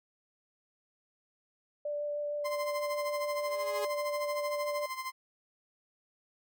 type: tone with vibrato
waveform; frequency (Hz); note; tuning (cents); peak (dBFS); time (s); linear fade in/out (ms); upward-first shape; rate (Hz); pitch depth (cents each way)
sine; 587.3; D5; 0; -32; 1.85-4.86; 5; sine; 6.5; 8
type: tone with tremolo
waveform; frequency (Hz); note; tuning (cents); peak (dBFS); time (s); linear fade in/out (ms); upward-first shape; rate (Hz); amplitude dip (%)
30% pulse; 1041; C6; -9; -31; 2.44-5.12; 20; sine; 13; 70
type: tone with exponential growth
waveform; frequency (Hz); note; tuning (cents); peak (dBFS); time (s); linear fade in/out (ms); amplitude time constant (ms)
sawtooth; 415.3; G#4; 0; -30; 3.25-3.85; 5; 130
effects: none